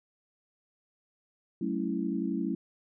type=chord; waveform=sine; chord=F# minor seventh; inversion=none; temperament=equal with one note detuned; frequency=188.88 / 220 / 277.2 / 329.6 Hz; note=F#3 / A3 / C#4 / E4; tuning=+36 / 0 / 0 / 0 cents; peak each=-34 dBFS; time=1.61-2.55 s; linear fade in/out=5 ms; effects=none